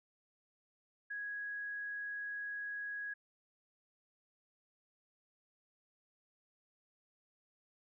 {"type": "tone", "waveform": "sine", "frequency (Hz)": 1661.2, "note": "G#6", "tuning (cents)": 0, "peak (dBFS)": -39, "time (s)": [1.1, 3.14], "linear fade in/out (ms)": 10, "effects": []}